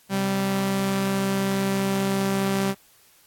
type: tone pair together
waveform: sawtooth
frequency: 130 / 194.9 Hz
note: C3 / G3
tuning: -11 / -10 cents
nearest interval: perfect fifth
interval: 701 cents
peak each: -28 / -18 dBFS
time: 0.09-2.75 s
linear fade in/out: 50 ms
effects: white hiss -57 dBFS RMS until 3.26 s + AAC 64 kbps